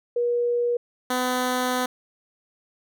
sine / 10% pulse tone pair in turn, 480 / 251.9 Hz, B4 / B3, -49 / +34 cents, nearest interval major seventh, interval 1117 cents, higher first, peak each -20 / -14 dBFS, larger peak second, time 0.16-0.77 / 1.1-1.86 s, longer second, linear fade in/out 5 ms, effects none

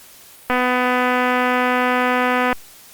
click train, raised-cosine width 0.5 ms, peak -4 dBFS, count 508, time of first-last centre 0.5-2.528 s, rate 250 Hz, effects white hiss -44 dBFS RMS until 2.93 s + Opus 48 kbps

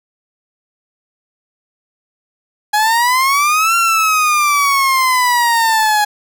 30% pulse exponential two-way sweep, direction up then down, 830 to 1377 to 830 Hz, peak -8 dBFS, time 2.73-6.05 s, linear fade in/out 10 ms, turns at 3.76 s, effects none

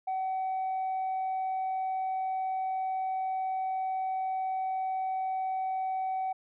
sine tone, 757 Hz, F#5, 39 cents sharp, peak -27 dBFS, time 0.07-6.33 s, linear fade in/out 10 ms, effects tanh soft clip ceiling -27 dBFS

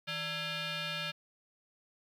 sine tone with frequency modulation, 587.3 Hz, D5, in tune, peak -32 dBFS, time 0.07-1.12 s, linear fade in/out 20 ms, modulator 749 Hz, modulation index 4.8, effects tanh soft clip ceiling -33 dBFS + 11-bit

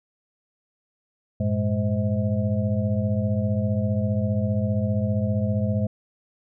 sine tone cluster, 98 / 113.1 / 207.6 / 518 / 640 Hz, G2 / A2 / G#3 / C5 / D#5, 0 / +48 / 0 / -17 / +49 cents, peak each -25 / -26 / -25 / -33 / -33 dBFS, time 1.4-5.87 s, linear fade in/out 5 ms, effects none

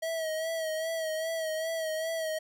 square tone with vibrato, 642 Hz, E5, 46 cents flat, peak -31 dBFS, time 0.02-2.39 s, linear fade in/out 10 ms, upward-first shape sine, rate 2.5 Hz, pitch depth 42 cents each way, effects none

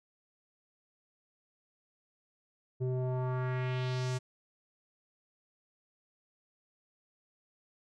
square tone with low-pass filter sweep, 127.5 Hz, C3, 44 cents flat, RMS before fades -33 dBFS, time 2.8-4.19 s, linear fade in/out 20 ms, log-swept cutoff 370 to 7800 Hz, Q 1.8, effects none

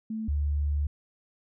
sine tone pair in turn, 220 / 72.91 Hz, A3 / D2, 0 / -12 cents, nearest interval octave + perfect fifth, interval 1912 cents, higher first, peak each -30 / -24 dBFS, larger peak second, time 0.1-0.28 / 0.28-0.87 s, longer second, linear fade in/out 5 ms, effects none

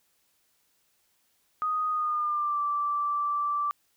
sine tone with pitch glide, 1244.5 to 1167.9 Hz, D#6 to D6, 0 to -10 cents, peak -25 dBFS, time 1.62-3.71 s, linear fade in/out 0 ms, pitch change -110 cents, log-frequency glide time 1.9-2.61 s, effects white hiss -70 dBFS RMS until 3.96 s

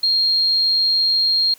sine tone, 4227 Hz, C8, 17 cents sharp, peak -14 dBFS, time 0.03-1.54 s, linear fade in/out 5 ms, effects white hiss -49 dBFS RMS until 1.58 s

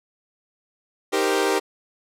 sawtooth chord, C minor seventh, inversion first, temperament equal, 311.1 / 392 / 466.2 / 523.3 Hz, Eb4 / G4 / Bb4 / C5, 0 / 0 / 0 / 0 cents, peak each -23 / -18 / -21 / -24 dBFS, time 1.12-1.6 s, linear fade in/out 20 ms, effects low-pass 12000 Hz 12 dB/octave

